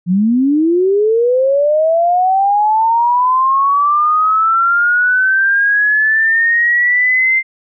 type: linear sweep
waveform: sine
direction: up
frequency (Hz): 169.5 to 2096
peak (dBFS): -9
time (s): 0.06-7.43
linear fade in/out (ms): 50
effects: none